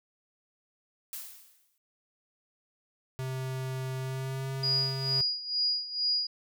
blue noise with exponential decay, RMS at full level -37 dBFS, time 1.13-1.78 s, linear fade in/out 1 ms, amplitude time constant 140 ms
square tone with pitch glide, 130.81 to 134.18 Hz, C3 to C3, 0 to +44 cents, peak -33 dBFS, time 3.19-5.21 s, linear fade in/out 0 ms, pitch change +44 cents, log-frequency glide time 3.98-4.5 s
sine tone with tremolo, 4885 Hz, D#8, 33 cents flat, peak -24 dBFS, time 4.63-6.27 s, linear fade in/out 5 ms, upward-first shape sine, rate 2.2 Hz, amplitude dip 80%
effects none

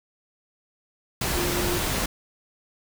sine tone in noise, 352.8 Hz, F4, 18 cents sharp, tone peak -28 dBFS, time 1.35-1.78 s, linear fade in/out 5 ms, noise pink, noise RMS -26 dBFS, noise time 1.21-2.06 s, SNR -5 dB, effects none

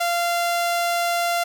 sawtooth tone, 691 Hz, F5, 19 cents flat, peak -16 dBFS, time 0-1.44 s, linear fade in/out 10 ms, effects none

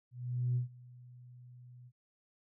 sine tone with ADSR envelope, 123.47 Hz, B2, in tune, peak -27 dBFS, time 0.11-1.92 s, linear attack 450 ms, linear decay 120 ms, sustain -24 dB, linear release 51 ms, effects tanh soft clip ceiling -24 dBFS

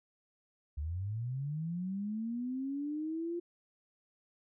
sine linear sweep, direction up, 69.3 to 349.2 Hz, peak -34 dBFS, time 0.77-3.4 s, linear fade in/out 10 ms, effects none

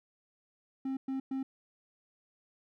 triangle tone bursts, 266.5 Hz, C4, 32 cents sharp, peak -30 dBFS, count 3, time 0.85-1.43 s, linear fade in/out 5 ms, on 120 ms, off 110 ms, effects none

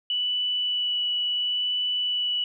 sine tone with vibrato, 2960 Hz, F#7, in tune, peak -23 dBFS, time 0.1-2.44 s, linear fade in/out 2 ms, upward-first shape sine, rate 0.72 Hz, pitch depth 8 cents each way, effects none

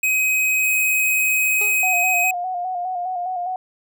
square tone, 2527 Hz, D#7, 26 cents sharp, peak -17 dBFS, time 0.03-2.31 s, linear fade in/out 5 ms
white high-pass noise, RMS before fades -30 dBFS, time 0.63-1.82 s, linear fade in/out 5 ms, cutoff 9300 Hz, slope 48 dB/octave
25% pulse tone with exponential decay, 415.3 Hz, G#4, in tune, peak -25 dBFS, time 1.61-1.9 s, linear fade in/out 2 ms, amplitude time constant 62 ms
sine tone with vibrato, 725 Hz, F#5, 35 cents flat, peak -22 dBFS, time 1.83-3.56 s, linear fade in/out 2 ms, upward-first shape square, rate 4.9 Hz, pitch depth 42 cents each way
effects none

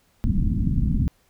pink low-pass noise, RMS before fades -21 dBFS, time 0.24-1.08 s, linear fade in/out 0 ms, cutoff 260 Hz, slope 48 dB/octave, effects pink hiss -63 dBFS RMS until 1.29 s

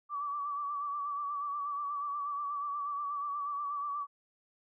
sine tone with vibrato, 1154 Hz, D6, 31 cents flat, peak -33 dBFS, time 0.09-4.07 s, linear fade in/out 50 ms, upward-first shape sine, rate 8.3 Hz, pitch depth 45 cents each way, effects none

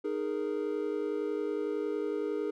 triangle chord, D# suspended fourth, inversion none, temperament equal with one note detuned, 308.6 / 415.3 / 466.2 Hz, D#4 / G#4 / A#4, -14 / 0 / 0 cents, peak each -34 / -31 / -34 dBFS, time 0.04-2.51 s, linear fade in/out 10 ms, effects none

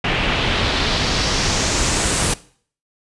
pink noise with low-pass filter sweep, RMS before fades -19 dBFS, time 0.04-2.34 s, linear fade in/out 5 ms, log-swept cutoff 2600 to 9500 Hz, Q 2.1, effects noise-tail reverb RT60 0.5 s tail -19 dB re dry + resampled to 24000 Hz

